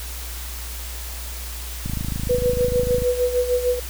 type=click train; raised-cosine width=5 ms; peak=-14 dBFS; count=32; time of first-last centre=1.86-3.021 s; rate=26.7 Hz
type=tone with tremolo; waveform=sine; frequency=493.9 Hz; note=B4; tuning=in tune; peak=-15 dBFS; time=2.29-3.8 s; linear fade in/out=10 ms; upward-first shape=sine; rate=6.6 Hz; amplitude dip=70%
effects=added 60 Hz sine -31 dBFS peak until 3.89 s + white hiss -35 dBFS RMS until 3.89 s